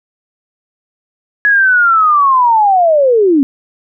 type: linear sweep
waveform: sine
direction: down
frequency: 1690 to 261.6 Hz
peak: -6 dBFS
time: 1.45-3.43 s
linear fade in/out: 0 ms
effects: none